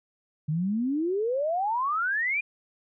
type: exponential sweep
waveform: sine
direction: up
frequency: 146.8 to 2462 Hz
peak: -24 dBFS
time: 0.48-2.41 s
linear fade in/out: 10 ms
effects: none